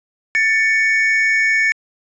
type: tone pair together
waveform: triangle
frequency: 1772.5 / 2235 Hz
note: A6 / C#7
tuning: +12 / +14 cents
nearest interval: major third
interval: 402 cents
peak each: -14 dBFS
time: 0.35-1.72 s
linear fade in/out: 0 ms
effects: resampled to 16000 Hz